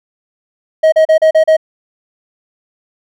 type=tone bursts; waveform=triangle; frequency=633 Hz; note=D#5; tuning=30 cents sharp; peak=-3 dBFS; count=6; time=0.83-1.568 s; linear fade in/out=10 ms; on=93 ms; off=36 ms; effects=none